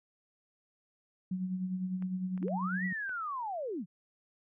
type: tone with tremolo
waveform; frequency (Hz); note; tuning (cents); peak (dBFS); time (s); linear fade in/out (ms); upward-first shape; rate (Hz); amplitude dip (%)
sine; 185; F#3; 0; -30; 1.31-2.93; 5; sine; 9.9; 50
type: clicks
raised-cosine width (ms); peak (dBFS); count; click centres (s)
0.5; -37; 5; 2.024 / 2.377 / 2.428 / 2.482 / 3.094
type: linear two-way sweep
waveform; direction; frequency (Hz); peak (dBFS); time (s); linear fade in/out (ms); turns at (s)
sine; up then down; 146.83 to 1975.5 to 146.83; -34; 2.39-3.86; 50; 2.85
effects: none